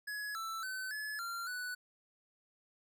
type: tone with pitch steps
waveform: square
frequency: 1685 / 1327 / 1522 / 1712 / 1380 / 1484 Hz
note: G#6 / E6 / F#6 / A6 / F6 / F#6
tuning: +25 / +11 / +48 / -48 / -21 / +5 cents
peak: -39 dBFS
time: 0.07-1.75 s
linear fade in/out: 10 ms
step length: 280 ms
effects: none